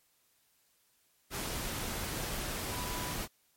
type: tone in noise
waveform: sine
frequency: 987.8 Hz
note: B5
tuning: in tune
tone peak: -42 dBFS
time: 2.69-3.15 s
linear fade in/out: 50 ms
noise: pink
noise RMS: -37 dBFS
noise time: 1.3-3.28 s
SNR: -8 dB
effects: white hiss -71 dBFS RMS until 3.56 s + MP3 64 kbps